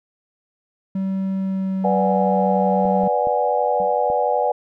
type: tone with pitch glide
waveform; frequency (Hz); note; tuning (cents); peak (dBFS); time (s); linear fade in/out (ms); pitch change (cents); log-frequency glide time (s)
triangle; 191.9 to 189.92; G3 to F#3; -37 to +45; -18; 0.95-3.08; 5; -18; 1.37-1.9
type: chord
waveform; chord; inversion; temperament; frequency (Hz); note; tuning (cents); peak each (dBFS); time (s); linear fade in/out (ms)
sine; G# half-diminished seventh; first; equal; 493.9 / 587.3 / 740 / 830.6; B4 / D5 / F#5 / G#5; 0 / 0 / 0 / 0; -22; 1.84-4.52; 5
type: clicks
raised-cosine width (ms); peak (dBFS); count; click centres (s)
2; -20; 4; 2.853 / 3.036 / 3.271 / 4.101
type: tone with exponential decay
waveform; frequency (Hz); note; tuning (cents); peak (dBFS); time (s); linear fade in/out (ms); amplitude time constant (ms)
sine; 190.1; F#3; +47; -28; 3.8-4; 0; 42
effects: none